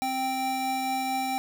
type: tone pair together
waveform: square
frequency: 262.8 / 784 Hz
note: C4 / G5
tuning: +8 / 0 cents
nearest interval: octave + perfect fifth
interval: 1892 cents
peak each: -34 / -28 dBFS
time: 0.02-1.38 s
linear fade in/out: 0 ms
effects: none